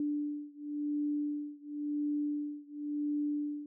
sine beating tone pair, 293.7 / 294.64 Hz, D4 / D4, 0 / +6 cents, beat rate 0.94 Hz, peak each -35 / -36 dBFS, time 0-3.66 s, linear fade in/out 2 ms, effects none

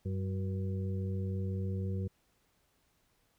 harmonic tone with a mistuned harmonic, 96 Hz, G2, 36 cents flat, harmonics 1 / 2 / 4 / 5, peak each -33 / -39 / -45 / -47 dBFS, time 0.05-2.08 s, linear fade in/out 10 ms, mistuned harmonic 4, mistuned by -46 cents, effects pink hiss -73 dBFS RMS until 3.38 s

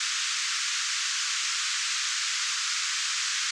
white band-pass noise, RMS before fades -29 dBFS, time 0-3.51 s, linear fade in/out 5 ms, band 1200 to 7300 Hz, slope 48 dB/octave, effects none

